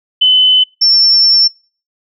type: tone pair in turn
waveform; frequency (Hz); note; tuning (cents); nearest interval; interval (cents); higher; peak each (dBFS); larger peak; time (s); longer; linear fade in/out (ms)
sine; 3026 / 5405; F#7 / E8; +38 / +42; minor seventh; 1004; second; -5 / -6; first; 0.21-0.64 / 0.81-1.48; second; 10
effects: noise-tail reverb RT60 0.4 s tail -26 dB re dry